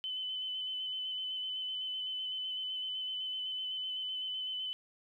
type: tone with vibrato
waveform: sine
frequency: 3030 Hz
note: F#7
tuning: 40 cents sharp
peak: -35 dBFS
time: 0.04-4.73 s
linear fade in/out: 0 ms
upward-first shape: square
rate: 7.9 Hz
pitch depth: 16 cents each way
effects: 12-bit